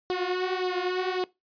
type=tone with flanger; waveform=sawtooth; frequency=366.1 Hz; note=F#4; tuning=18 cents flat; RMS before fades=-28 dBFS; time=0.1-1.24 s; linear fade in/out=0 ms; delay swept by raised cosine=0.21 to 6.21 ms; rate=1.8 Hz; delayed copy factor=+0.7; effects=noise-tail reverb RT60 0.2 s tail -21 dB re dry + resampled to 11025 Hz